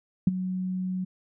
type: tone with ADSR envelope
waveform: sine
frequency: 185 Hz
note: F#3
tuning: in tune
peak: -13 dBFS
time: 0.27-1.05 s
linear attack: 4 ms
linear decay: 22 ms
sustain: -14 dB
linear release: 14 ms
effects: none